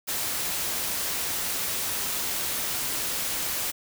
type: noise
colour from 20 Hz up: white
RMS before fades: -29 dBFS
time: 0.07-3.72 s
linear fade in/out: 20 ms
effects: none